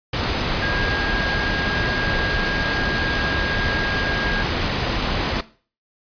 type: tone in noise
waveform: sine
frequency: 1626 Hz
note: G#6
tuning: 37 cents flat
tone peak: -23 dBFS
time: 0.62-4.43 s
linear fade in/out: 5 ms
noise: pink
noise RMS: -22 dBFS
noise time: 0.13-5.41 s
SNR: -4 dB
effects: noise-tail reverb RT60 0.4 s tail -17 dB re dry + resampled to 11025 Hz